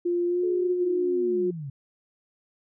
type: tone with pitch glide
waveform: sine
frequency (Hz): 349.2 to 358.6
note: F4 to F4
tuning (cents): 0 to +46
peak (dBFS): -22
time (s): 0.05-1.51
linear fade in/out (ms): 10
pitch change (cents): +46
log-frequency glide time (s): 0.27-0.42
type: linear sweep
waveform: sine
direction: down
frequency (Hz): 441 to 130.81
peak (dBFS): -32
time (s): 0.43-1.7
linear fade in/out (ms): 5
effects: none